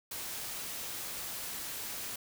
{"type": "noise", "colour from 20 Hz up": "white", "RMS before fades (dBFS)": -40, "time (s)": [0.11, 2.16], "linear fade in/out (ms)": 5, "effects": []}